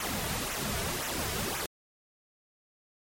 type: noise with flanger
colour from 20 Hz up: pink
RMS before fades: -33 dBFS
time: 0-1.66 s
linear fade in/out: 2 ms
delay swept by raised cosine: 0.21 to 3.81 ms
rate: 1.9 Hz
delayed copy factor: -0.65
effects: MP3 64 kbps